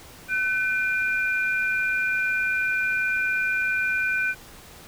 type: tone pair together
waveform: sine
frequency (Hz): 1514 / 2403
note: F#6 / D7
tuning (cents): +39 / +39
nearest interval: minor sixth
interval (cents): 800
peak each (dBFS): -23 / -26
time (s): 0.28-4.35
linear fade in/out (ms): 50
effects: pink hiss -46 dBFS RMS until 4.87 s